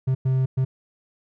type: tone bursts at uneven times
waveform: triangle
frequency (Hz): 130.81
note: C3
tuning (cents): 0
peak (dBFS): -16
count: 3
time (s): 0.07-0.15 / 0.25-0.46 / 0.57-0.65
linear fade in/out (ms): 10
effects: none